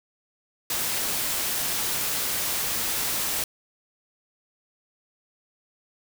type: noise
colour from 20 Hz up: white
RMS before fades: -27 dBFS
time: 0.7-3.44 s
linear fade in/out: 2 ms
effects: none